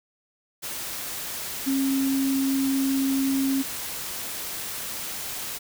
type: tone in noise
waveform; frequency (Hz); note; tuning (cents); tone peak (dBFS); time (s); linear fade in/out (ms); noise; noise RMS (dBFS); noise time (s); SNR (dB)
sine; 270; C#4; -45; -21; 1.66-3.63; 20; white; -33; 0.62-5.59; +9
effects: none